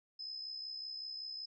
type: tone with amplitude modulation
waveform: sine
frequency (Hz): 5100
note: D#8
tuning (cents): +42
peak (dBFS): -39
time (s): 0.19-1.46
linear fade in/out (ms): 10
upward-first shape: sine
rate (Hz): 65.3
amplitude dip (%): 55
effects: none